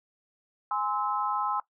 sine chord, Ab augmented, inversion none, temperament just, 830.6 / 1038.3 / 1297.8 Hz, Ab5 / C6 / E6, 0 / -14 / -27 cents, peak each -31 dBFS, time 0.71-1.6 s, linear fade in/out 2 ms, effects noise-tail reverb RT60 0.1 s tail -17 dB re dry

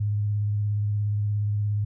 sine tone with vibrato, 103.83 Hz, G#2, in tune, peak -22 dBFS, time 0-1.85 s, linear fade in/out 10 ms, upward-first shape sine, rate 17 Hz, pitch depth 22 cents each way, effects none

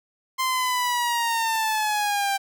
sawtooth linear sweep, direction down, 1046.5 to 784 Hz, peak -18 dBFS, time 0.38-2.38 s, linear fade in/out 20 ms, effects none

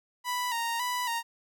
sawtooth tone with vibrato, 958 Hz, A#5, 47 cents sharp, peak -25 dBFS, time 0.24-1.23 s, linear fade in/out 50 ms, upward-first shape square, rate 1.8 Hz, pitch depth 54 cents each way, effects none

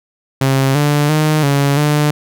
sawtooth tone with pitch steps, 134.8 / 146.7 / 153.9 / 140.8 / 148.8 Hz, C#3 / D3 / D#3 / C#3 / D3, -48 / -2 / -19 / +27 / +23 cents, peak -7 dBFS, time 0.41-2.11 s, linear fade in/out 5 ms, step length 340 ms, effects none

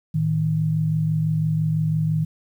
sine tone pair together, 111.02 / 157 Hz, A2 / D#3, +16 / +16 cents, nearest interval tritone, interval 600 cents, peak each -26 / -19 dBFS, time 0.14-2.25 s, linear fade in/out 10 ms, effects 9-bit

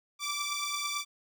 10% pulse beating tone pair, 1163 / 1172 Hz, D6 / D6, -17 / -4 cents, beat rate 9 Hz, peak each -25 / -28 dBFS, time 0.19-1.05 s, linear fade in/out 50 ms, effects none

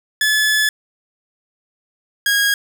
sawtooth tone pair in turn, 1721 / 1639.5 Hz, A6 / G#6, -39 / -23 cents, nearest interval minor second, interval 84 cents, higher first, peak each -10 dBFS, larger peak neither, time 0.21-0.69 / 2.26-2.54 s, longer first, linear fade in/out 2 ms, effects none

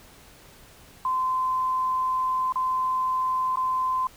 sine tone with dropouts, 1031 Hz, C6, 26 cents flat, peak -22 dBFS, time 1.05-4.07 s, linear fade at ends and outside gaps 2 ms, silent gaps 2.523-2.557 / 3.558-3.571 s, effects pink hiss -51 dBFS RMS until 4.16 s

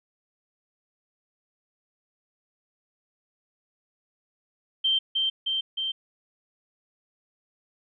sine tone with echo, 3136 Hz, G7, in tune, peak -20 dBFS, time 4.84-4.99 s, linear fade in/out 10 ms, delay 310 ms, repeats 3, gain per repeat -2 dB, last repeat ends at 5.92 s, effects none

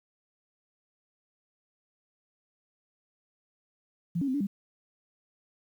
sine tone with pitch steps, 171 / 278.7 / 258.8 / 287.1 / 198.4 Hz, F3 / C#4 / C4 / D4 / G3, -36 / +9 / -19 / -39 / +21 cents, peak -26 dBFS, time 4.15-4.47 s, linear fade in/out 10 ms, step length 64 ms, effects 10-bit

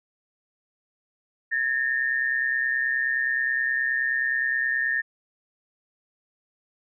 sine tone pair together, 1688.5 / 1818 Hz, G#6 / A#6, +28 / -44 cents, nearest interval minor second, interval 128 cents, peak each -28 / -23 dBFS, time 1.51-5.02 s, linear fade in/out 20 ms, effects none

